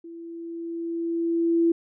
sine tone with level ramp, 335 Hz, E4, 28 cents sharp, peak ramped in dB -38 to -16 dBFS, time 0.04-1.72 s, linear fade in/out 5 ms, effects none

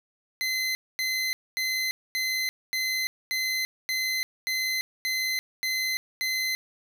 25% pulse tone bursts, 2051 Hz, C7, 35 cents flat, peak -22 dBFS, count 11, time 0.41-6.55 s, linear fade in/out 0 ms, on 340 ms, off 240 ms, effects none

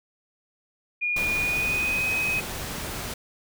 sine tone with pitch glide, 2434 to 2523 Hz, D#7 to D#7, -39 to +23 cents, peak -23 dBFS, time 1.01-2.41 s, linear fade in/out 20 ms, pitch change +62 cents, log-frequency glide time 1.25-2.09 s
pink noise, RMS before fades -33 dBFS, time 1.16-3.14 s, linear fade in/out 5 ms
effects none

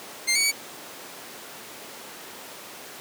15% pulse tone with pitch steps, 2100 / 2246 / 2266 Hz, C7 / C#7 / C#7, +6 / +22 / +37 cents, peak -13 dBFS, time 0.27-0.519 s, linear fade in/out 20 ms, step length 83 ms, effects pink hiss -40 dBFS RMS until 3 s + high-pass 300 Hz 12 dB/octave

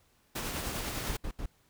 pink noise with tremolo, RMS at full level -35 dBFS, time 0.35-1.17 s, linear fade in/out 10 ms, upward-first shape sine, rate 10 Hz, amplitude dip 30%
brown noise bursts, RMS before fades -35 dBFS, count 3, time 1.09-1.46 s, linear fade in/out 5 ms, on 74 ms, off 74 ms
effects pink hiss -68 dBFS RMS until 1.69 s

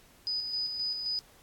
sine tone with tremolo, 4978 Hz, D#8, in tune, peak -29 dBFS, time 0.27-1.19 s, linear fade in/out 0 ms, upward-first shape square, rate 3.8 Hz, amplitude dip 40%, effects pink hiss -59 dBFS RMS until 1.42 s + AAC 64 kbps

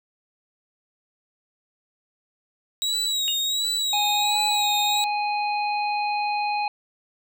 35% pulse tone with vibrato, 3832 Hz, A#7, 47 cents sharp, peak -21 dBFS, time 2.82-5.04 s, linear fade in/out 0 ms, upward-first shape sine, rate 1.4 Hz, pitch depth 57 cents each way
sine tone with exponential decay, 2856 Hz, F7, 38 cents sharp, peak -22 dBFS, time 3.28-3.41 s, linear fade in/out 0 ms, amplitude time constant 28 ms
harmonic tone, 830.6 Hz, G#5, in tune, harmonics 1 / 3 / 5, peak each -23 / -30 / -35 dBFS, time 3.93-6.68 s, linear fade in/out 2 ms
effects none

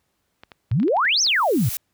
clicks, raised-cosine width 0.3 ms, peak -24 dBFS, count 9, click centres 0.435 / 0.518 / 0.715 / 0.8 / 0.831 / 0.881 / 0.968 / 1.052 / 1.267 s
sine exponential two-way sweep, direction up then down, 97.4 to 6400 to 97.4 Hz, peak -16 dBFS, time 0.71-1.69 s, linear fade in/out 5 ms, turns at 1.22 s
blue noise with exponential growth, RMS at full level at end -26 dBFS, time 0.98-1.77 s, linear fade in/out 1 ms, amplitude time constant 170 ms
effects pink hiss -71 dBFS RMS until 1.93 s + high-pass 60 Hz 12 dB/octave

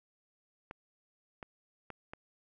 clicks, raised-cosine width 0.5 ms, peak -28 dBFS, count 4, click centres 0.711 / 1.428 / 1.903 / 2.135 s, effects none

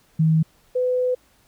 sine tone pair in turn, 159.2 / 502.4 Hz, D#3 / B4, +40 / +30 cents, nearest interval octave + minor sixth, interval 1990 cents, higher second, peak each -14 / -18 dBFS, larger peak first, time 0.19-0.43 / 0.75-1.15 s, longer second, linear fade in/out 10 ms, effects pink hiss -59 dBFS RMS until 1.47 s

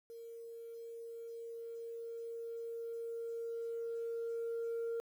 sine tone with level ramp, 462.3 Hz, A#4, 14 cents flat, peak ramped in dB -47 to -33 dBFS, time 0.1-5 s, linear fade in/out 0 ms, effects tanh soft clip ceiling -34 dBFS + 11-bit

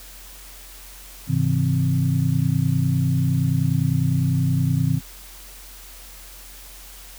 sine tone cluster, 104 / 133.4 / 163.6 / 261.3 Hz, G#2 / C3 / E3 / C4, +3 / +34 / -13 / -2 cents, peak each -25 / -20 / -22 / -28 dBFS, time 1.27-5.01 s, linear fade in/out 50 ms, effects added 44 Hz sine -43 dBFS peak until 7.18 s + white hiss -43 dBFS RMS until 7.18 s

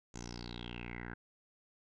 10% pulse tone with low-pass filter sweep, 59.5 Hz, A#1, 36 cents sharp, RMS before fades -45 dBFS, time 0.14-1.14 s, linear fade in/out 5 ms, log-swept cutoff 6900 to 1600 Hz, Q 7.8, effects none

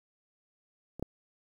clicks, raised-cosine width 2 ms, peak -28 / -19 dBFS, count 2, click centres 0.996 / 1.026 s, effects 9-bit

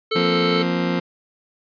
harmonic tone, 440 Hz, A4, in tune, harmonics 1 / 3 / 5 / 7 / 9 / 10, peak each -21 / -26 / -28 / -29 / -31 / -31 dBFS, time 0.11-0.63 s, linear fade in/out 10 ms
30% pulse chord, F suspended fourth, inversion none, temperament just, 174.61 / 232.8 / 261.9 Hz, F3 / Bb3 / C4, 0 / -2 / +2 cents, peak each -19 / -25 / -22 dBFS, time 0.15-1 s, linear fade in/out 10 ms
effects resampled to 11025 Hz

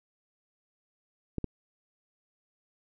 clicks, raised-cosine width 3 ms, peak -18 dBFS, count 2, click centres 1.383 / 1.443 s, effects none

